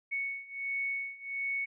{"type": "beating tone pair", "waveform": "sine", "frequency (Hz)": [2217, 2218.4], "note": ["C#7", "C#7"], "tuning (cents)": [0, 1], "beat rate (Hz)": 1.4, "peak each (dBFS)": [-37, -35], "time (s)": [0.11, 1.66], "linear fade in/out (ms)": 20, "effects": []}